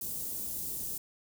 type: band-stop noise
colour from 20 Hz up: white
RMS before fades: -37 dBFS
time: 0.01-0.98 s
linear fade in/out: 5 ms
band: 340 to 8800 Hz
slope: 12 dB/octave
effects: none